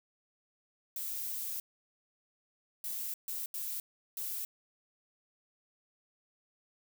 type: noise bursts at uneven times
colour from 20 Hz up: violet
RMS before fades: -38 dBFS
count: 5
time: 0.96-1.6 / 2.84-3.14 / 3.28-3.46 / 3.54-3.8 / 4.17-4.45 s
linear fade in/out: 2 ms
effects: none